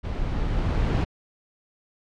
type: noise with level ramp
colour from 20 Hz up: brown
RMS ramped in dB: -29 to -20 dBFS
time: 0.03-1.05 s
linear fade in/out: 20 ms
effects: low-pass 4000 Hz 12 dB/octave